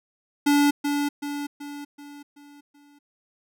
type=tone with echo; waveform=square; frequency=288.4 Hz; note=D4; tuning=31 cents flat; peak=-17 dBFS; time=0.46-0.71 s; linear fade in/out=10 ms; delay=380 ms; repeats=6; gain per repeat=-6 dB; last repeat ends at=2.99 s; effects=none